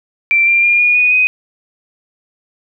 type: tone with pitch steps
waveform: sine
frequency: 2349 / 2379 / 2409 / 2440 / 2471 / 2503 Hz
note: D7 / D7 / D7 / D#7 / D#7 / D#7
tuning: 0 / +22 / +43 / -34 / -13 / +10 cents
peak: -8 dBFS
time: 0.31-1.27 s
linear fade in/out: 0 ms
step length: 160 ms
effects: none